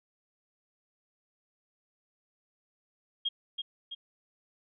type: tone with echo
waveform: sine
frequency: 3246 Hz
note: G#7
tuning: 40 cents flat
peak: -27 dBFS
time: 3.25-3.29 s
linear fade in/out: 10 ms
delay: 330 ms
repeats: 2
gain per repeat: -5 dB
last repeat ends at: 3.95 s
effects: none